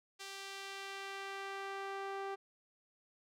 sawtooth tone with band-pass filter sweep, 392 Hz, G4, in tune, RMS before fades -44 dBFS, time 0.19-2.36 s, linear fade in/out 20 ms, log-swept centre 4700 to 820 Hz, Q 0.74, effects none

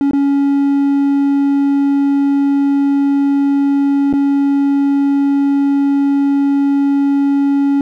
triangle tone with dropouts, 279.9 Hz, C#4, 17 cents sharp, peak -8 dBFS, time 0.01-7.81 s, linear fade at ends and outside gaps 1 ms, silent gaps 0.111-0.133 / 4.128-4.136 s, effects none

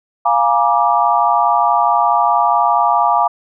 sine chord, Bb dominant seventh, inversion second, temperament equal with one note detuned, 698.5 / 830.6 / 955.2 / 1174.7 Hz, F5 / Ab5 / Bb5 / D6, 0 / 0 / +42 / 0 cents, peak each -16 dBFS, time 0.25-3.28 s, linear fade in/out 10 ms, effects none

